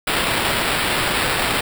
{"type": "noise with sample-and-hold", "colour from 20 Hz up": "violet", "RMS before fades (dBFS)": -20, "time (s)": [0.07, 1.61], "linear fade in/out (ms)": 5, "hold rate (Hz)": 6300, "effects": []}